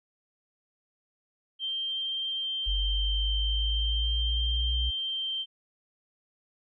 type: tone with vibrato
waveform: sine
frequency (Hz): 3144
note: G7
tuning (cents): +4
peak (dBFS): -29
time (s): 1.59-5.46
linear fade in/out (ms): 50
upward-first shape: triangle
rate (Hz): 0.43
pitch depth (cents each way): 9
type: linear sweep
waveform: sine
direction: up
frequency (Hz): 47.68 to 61.7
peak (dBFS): -26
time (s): 2.66-4.91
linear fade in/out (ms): 20
effects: none